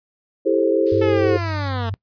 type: chord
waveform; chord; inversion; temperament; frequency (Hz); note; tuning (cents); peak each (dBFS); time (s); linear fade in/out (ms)
sine; A minor seventh; second; just; 330 / 396 / 440 / 528; E4 / G4 / A4 / C5; +2 / +18 / 0 / +16; -20; 0.45-1.38; 20
type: noise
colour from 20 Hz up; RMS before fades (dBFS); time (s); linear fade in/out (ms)
violet; -30; 0.86-1.7; 10
type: tone with vibrato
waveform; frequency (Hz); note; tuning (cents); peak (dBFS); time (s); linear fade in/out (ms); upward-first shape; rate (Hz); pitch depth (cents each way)
sine; 97.8; G2; -4; -23; 0.92-1.94; 0; sine; 6; 30
type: linear sweep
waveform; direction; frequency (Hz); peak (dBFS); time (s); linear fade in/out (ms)
10% pulse; down; 441.1 to 220; -17; 1.01-1.9; 10
effects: noise-tail reverb RT60 0.1 s tail -21 dB re dry + resampled to 11025 Hz